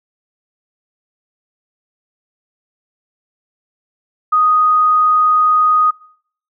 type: tone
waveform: sine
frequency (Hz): 1244.5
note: D#6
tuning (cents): 0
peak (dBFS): -9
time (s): 4.32-5.91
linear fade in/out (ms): 10
effects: noise-tail reverb RT60 0.6 s tail -23 dB re dry